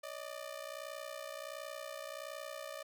sawtooth ring-modulated tone, 597 Hz, D5, 28 cents sharp, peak -36 dBFS, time 0.03-2.83 s, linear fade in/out 10 ms, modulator 30.7 Hz, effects none

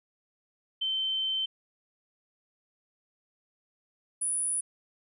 sine tone pair in turn, 3092 / 9816 Hz, G7 / D#9, -24 / -25 cents, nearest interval octave + minor sixth, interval 1999 cents, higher second, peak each -27 dBFS, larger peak neither, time 0.81-1.46 / 4.21-4.61 s, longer first, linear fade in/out 10 ms, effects none

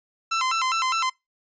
sawtooth tone with vibrato, 1174.7 Hz, D6, in tune, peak -18 dBFS, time 0.31-1.1 s, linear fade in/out 10 ms, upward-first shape square, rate 4.9 Hz, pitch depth 220 cents each way, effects noise-tail reverb RT60 0.2 s tail -24 dB re dry + resampled to 16000 Hz

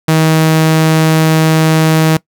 sawtooth tone, 158.9 Hz, D#3, 37 cents sharp, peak -3 dBFS, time 0.08-2.17 s, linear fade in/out 5 ms, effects noise-tail reverb RT60 0.1 s tail -21 dB re dry

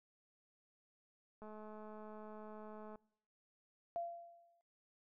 click train, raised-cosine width 1 ms, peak -40 dBFS, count 330, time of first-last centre 1.42-2.957 s, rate 214 Hz
sine tone with exponential decay, 685 Hz, F5, 34 cents flat, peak -36 dBFS, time 3.96-4.61 s, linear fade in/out 0 ms, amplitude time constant 140 ms
effects noise-tail reverb RT60 0.7 s tail -24 dB re dry

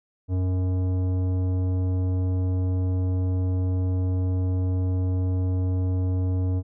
triangle tone with tanh clipping, 92.2 Hz, F#2, 6 cents flat, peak -23 dBFS, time 0.28-6.63 s, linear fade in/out 50 ms, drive 17 dB, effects none

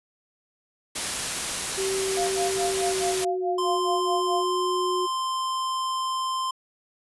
white noise, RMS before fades -28 dBFS, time 0.95-3.25 s, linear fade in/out 10 ms
sine tone with pitch glide, 385.1 to 365 Hz, G4 to F#4, -31 to -24 cents, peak -25 dBFS, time 1.77-5.07 s, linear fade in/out 20 ms, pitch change -93 cents, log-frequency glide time 2.73-3.6 s
sine tone with tremolo, 698.5 Hz, F5, in tune, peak -24 dBFS, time 2.17-4.44 s, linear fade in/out 0 ms, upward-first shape sine, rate 4.7 Hz, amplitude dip 100%
square tone, 1043 Hz, C6, 6 cents flat, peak -26 dBFS, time 3.58-6.51 s, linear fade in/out 5 ms
effects resampled to 24000 Hz

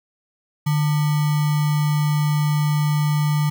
sine tone with sample-and-hold, 150 Hz, D3, 37 cents sharp, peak -16 dBFS, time 0.66-3.5 s, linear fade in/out 10 ms, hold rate 1050 Hz, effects none

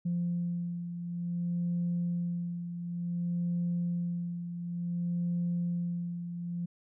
sine beating tone pair, 173.4 / 173.96 Hz, F3 / F3, -12 / -6 cents, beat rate 0.56 Hz, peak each -30 / -37 dBFS, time 0.05-6.66 s, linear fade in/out 10 ms, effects tanh soft clip ceiling -24 dBFS

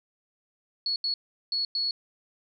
sine tone bursts at uneven times, 4373 Hz, C#8, 24 cents flat, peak -25 dBFS, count 4, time 0.86-0.96 / 1.04-1.14 / 1.52-1.65 / 1.75-1.91 s, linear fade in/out 2 ms, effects none

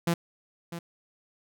sawtooth tone with echo, 170 Hz, F3, 46 cents flat, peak -19 dBFS, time 0.07-0.14 s, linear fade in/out 5 ms, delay 650 ms, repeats 1, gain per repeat -12 dB, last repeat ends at 0.79 s, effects none

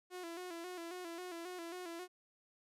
sawtooth tone with vibrato, 349.2 Hz, F4, in tune, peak -40 dBFS, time 0.1-2.08 s, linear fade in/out 50 ms, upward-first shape square, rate 3.7 Hz, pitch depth 68 cents each way, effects resampled to 32000 Hz

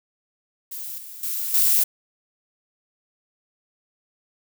violet noise with level steps, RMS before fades -33 / -39 / -27 / -18 dBFS, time 0.71-1.84 s, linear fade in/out 10 ms, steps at 0.98 / 1.23 / 1.54 s, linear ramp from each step 2 ms, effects none

